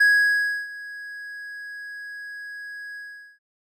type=tone with ADSR envelope; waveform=triangle; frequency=1661.2 Hz; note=G#6; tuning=in tune; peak=-11 dBFS; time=0-3.39 s; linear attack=10 ms; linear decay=660 ms; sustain=-21 dB; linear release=430 ms; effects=none